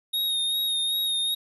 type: tone with vibrato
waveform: square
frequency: 3729 Hz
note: A#7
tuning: in tune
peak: -24 dBFS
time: 0.13-1.35 s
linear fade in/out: 10 ms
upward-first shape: sine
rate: 2.6 Hz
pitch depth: 29 cents each way
effects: 10-bit